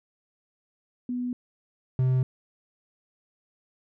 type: tone pair in turn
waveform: sine / triangle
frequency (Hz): 246.9 / 128.73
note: B3 / C3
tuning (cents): 0 / -28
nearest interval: major seventh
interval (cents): 1128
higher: first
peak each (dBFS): -27 / -18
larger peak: second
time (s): 1.09-1.33 / 1.99-2.23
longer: neither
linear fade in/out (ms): 2
effects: none